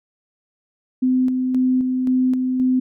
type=tone with tremolo; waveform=sine; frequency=255.9 Hz; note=C4; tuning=38 cents flat; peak=-14 dBFS; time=1.02-2.8 s; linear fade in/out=10 ms; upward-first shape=square; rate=1.9 Hz; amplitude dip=35%; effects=none